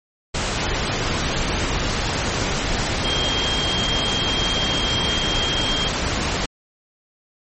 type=tone in noise; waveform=sine; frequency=3213 Hz; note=G7; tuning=42 cents sharp; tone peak=-22 dBFS; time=3.04-5.89 s; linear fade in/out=10 ms; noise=pink; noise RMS=-22 dBFS; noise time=0.34-6.46 s; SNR=-3 dB; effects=low-pass 9000 Hz 12 dB/octave + MP3 32 kbps